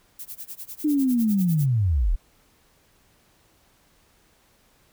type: noise with tremolo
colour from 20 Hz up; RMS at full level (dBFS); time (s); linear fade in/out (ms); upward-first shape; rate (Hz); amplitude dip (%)
violet; -35; 0.19-1.66; 2; sine; 10; 95
type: linear sweep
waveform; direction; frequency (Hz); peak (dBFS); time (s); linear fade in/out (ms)
sine; down; 307.2 to 31; -18; 0.84-2.16; 10
effects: pink hiss -61 dBFS RMS until 4.92 s